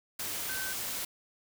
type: tone in noise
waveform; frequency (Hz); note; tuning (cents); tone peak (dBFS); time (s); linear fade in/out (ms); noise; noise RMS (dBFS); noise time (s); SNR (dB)
sine; 1537; G6; -35; -37; 0.49-0.73; 5; white; -36; 0.19-1.05; -4
effects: none